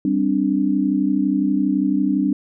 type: chord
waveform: sine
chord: G suspended fourth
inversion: none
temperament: equal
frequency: 196 / 261.6 / 293.7 Hz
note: G3 / C4 / D4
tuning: 0 / 0 / 0 cents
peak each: -21 / -21 / -19 dBFS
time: 0.05-2.33 s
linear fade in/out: 2 ms
effects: none